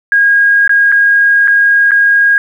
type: tone with dropouts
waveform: sine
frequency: 1633 Hz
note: G#6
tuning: 30 cents flat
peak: -5 dBFS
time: 0.12-2.38 s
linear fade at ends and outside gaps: 1 ms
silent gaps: 0.677-0.694 / 0.918-0.923 / 1.475-1.48 / 1.909-1.917 s
effects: 7-bit